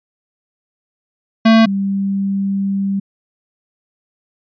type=tone pair in turn; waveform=square / sine; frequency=224 / 196.54 Hz; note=A3 / G3; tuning=+31 / +5 cents; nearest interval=major second; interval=226 cents; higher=first; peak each=-7 / -15 dBFS; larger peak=first; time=1.45-1.66 / 1.66-3 s; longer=second; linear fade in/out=10 ms; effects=resampled to 11025 Hz